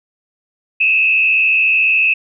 sine tone with frequency modulation, 2596 Hz, E7, 27 cents flat, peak -10 dBFS, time 0.8-2.14 s, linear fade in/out 10 ms, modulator 74 Hz, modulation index 1.2, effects none

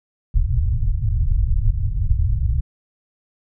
pink low-pass noise, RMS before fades -18 dBFS, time 0.34-2.61 s, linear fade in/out 5 ms, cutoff 120 Hz, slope 48 dB/octave, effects none

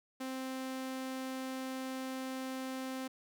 sawtooth tone, 261.6 Hz, C4, in tune, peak -34 dBFS, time 0.2-3.08 s, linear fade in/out 10 ms, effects none

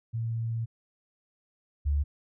sine tone pair in turn, 114.4 / 72.07 Hz, A#2 / D2, -32 / -32 cents, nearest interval minor sixth, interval 800 cents, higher first, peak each -28 / -23 dBFS, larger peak second, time 0.13-0.66 / 1.85-2.04 s, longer first, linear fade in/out 20 ms, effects none

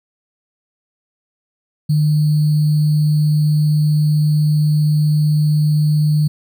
sine tone with sample-and-hold, 151.3 Hz, D#3, 48 cents flat, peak -11 dBFS, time 1.89-6.28 s, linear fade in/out 10 ms, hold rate 4410 Hz, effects none

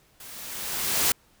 white noise with level ramp, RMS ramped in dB -44 to -21 dBFS, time 0.2-1.12 s, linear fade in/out 2 ms, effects pink hiss -61 dBFS RMS until 1.4 s

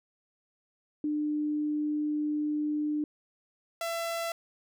sine / sawtooth tone pair in turn, 299.6 / 670.9 Hz, D4 / E5, +35 / +30 cents, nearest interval octave + major second, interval 1395 cents, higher second, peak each -27 dBFS, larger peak neither, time 1.04-3.04 / 3.81-4.32 s, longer first, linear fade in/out 2 ms, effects none

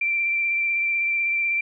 sine tone with vibrato, 2353 Hz, D7, 3 cents sharp, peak -20 dBFS, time 0.01-1.61 s, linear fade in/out 5 ms, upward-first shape sine, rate 16 Hz, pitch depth 15 cents each way, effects none

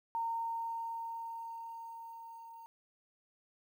sine tone with level ramp, 918 Hz, A#5, 27 cents flat, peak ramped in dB -32 to -49 dBFS, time 0.15-2.66 s, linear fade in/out 0 ms, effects 11-bit

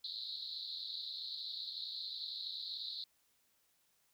white band-pass noise, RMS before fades -44 dBFS, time 0.04-3.04 s, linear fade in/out 2 ms, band 3800 to 4300 Hz, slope 96 dB/octave, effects white hiss -75 dBFS RMS until 4.13 s

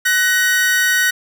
40% pulse tone pair together, 1496 / 1884.8 Hz, F#6 / A#6, +19 / +19 cents, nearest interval major third, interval 400 cents, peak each -15 dBFS, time 0.05-1.11 s, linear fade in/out 10 ms, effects none

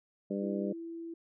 harmonic tone, 99.6 Hz, G2, 28 cents sharp, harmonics 2 / 3 / 4 / 5 / 6, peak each -34 / -39 / -38 / -41 / -41 dBFS, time 0.3-0.73 s, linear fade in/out 10 ms
sine tone, 333 Hz, E4, 18 cents sharp, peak -39 dBFS, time 0.42-1.14 s, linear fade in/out 5 ms
effects none

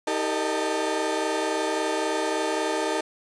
35% pulse tone cluster, 316.8 / 392.9 / 458.1 / 610 / 885 Hz, D#4 / G4 / A#4 / D#5 / A5, +31 / +4 / -30 / -34 / +10 cents, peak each -29 dBFS, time 0.07-3.01 s, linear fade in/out 5 ms, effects resampled to 22050 Hz + 8-bit

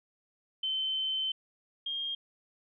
sine tone pair in turn, 3077 / 3223 Hz, G7 / G7, -33 / +47 cents, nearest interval minor second, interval 80 cents, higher second, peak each -29 / -32 dBFS, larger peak first, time 0.63-1.32 / 1.86-2.15 s, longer first, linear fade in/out 5 ms, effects none

